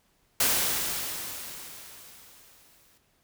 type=noise with exponential decay; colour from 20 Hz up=white; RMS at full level=-23 dBFS; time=0.4-2.98 s; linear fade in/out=5 ms; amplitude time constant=560 ms; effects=pink hiss -68 dBFS RMS until 3.23 s